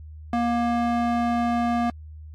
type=tone with band-pass filter; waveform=square; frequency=236.6 Hz; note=A#3; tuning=26 cents sharp; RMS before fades=-23 dBFS; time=0.33-1.9 s; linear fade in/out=2 ms; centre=660 Hz; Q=0.87; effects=added 77 Hz sine -38 dBFS peak until 2.34 s + AAC 64 kbps

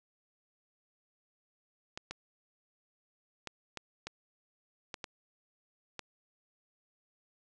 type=clicks; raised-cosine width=0.2 ms; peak=-22 dBFS; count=8; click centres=1.975 / 2.11 / 3.473 / 3.773 / 4.07 / 4.942 / 5.042 / 5.993 s; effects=resampled to 22050 Hz

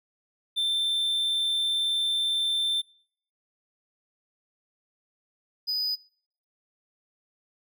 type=tone pair in turn; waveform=triangle; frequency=3559 / 4978 Hz; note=A7 / D#8; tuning=+19 / 0 cents; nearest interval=tritone; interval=581 cents; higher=second; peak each=-22 / -24 dBFS; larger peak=first; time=0.56-2.82 / 5.67-5.96 s; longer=first; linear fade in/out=20 ms; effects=noise-tail reverb RT60 0.6 s tail -25 dB re dry

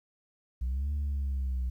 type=linear two-way sweep; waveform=sine; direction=up then down; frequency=60 to 73.42 to 61.9 Hz; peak=-26 dBFS; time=0.61-1.7 s; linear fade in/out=10 ms; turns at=0.92 s; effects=tanh soft clip ceiling -27 dBFS + 11-bit

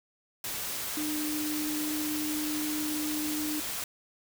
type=tone in noise; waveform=sine; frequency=303.1 Hz; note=D#4; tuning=45 cents flat; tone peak=-31 dBFS; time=0.97-3.6 s; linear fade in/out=2 ms; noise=white; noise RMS=-35 dBFS; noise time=0.44-3.84 s; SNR=+1 dB; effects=none

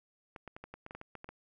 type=clicks; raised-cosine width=0.5 ms; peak=-30 dBFS; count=12; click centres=0.362 / 0.477 / 0.565 / 0.64 / 0.74 / 0.864 / 0.909 / 0.95 / 1.014 / 1.153 / 1.244 / 1.29 s; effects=none

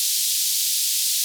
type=band-pass noise; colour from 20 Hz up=pink; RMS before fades=-22 dBFS; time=0-1.24 s; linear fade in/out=0 ms; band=3800 to 15000 Hz; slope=24 dB/octave; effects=none

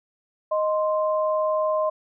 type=tone pair together; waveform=sine; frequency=622.3 / 1045.8 Hz; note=D#5 / C6; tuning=0 / -1 cents; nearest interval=major sixth; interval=899 cents; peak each=-21 / -26 dBFS; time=0.51-1.9 s; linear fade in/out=10 ms; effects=none

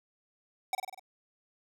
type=tone with echo; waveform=square; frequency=759 Hz; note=F#5; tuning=44 cents sharp; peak=-28 dBFS; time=0.73-0.75 s; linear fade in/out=2 ms; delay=49 ms; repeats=5; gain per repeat=-4 dB; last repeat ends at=0.995 s; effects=none

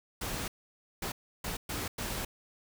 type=noise bursts at uneven times; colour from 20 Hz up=pink; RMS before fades=-36 dBFS; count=5; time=0.21-0.48 / 1.02-1.12 / 1.44-1.57 / 1.69-1.88 / 1.98-2.25 s; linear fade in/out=5 ms; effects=none

